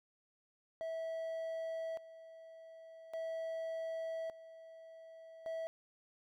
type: tone with tremolo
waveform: triangle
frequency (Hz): 652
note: E5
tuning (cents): -19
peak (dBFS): -36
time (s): 0.81-5.67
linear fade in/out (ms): 0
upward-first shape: square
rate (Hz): 0.43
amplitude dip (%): 80
effects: none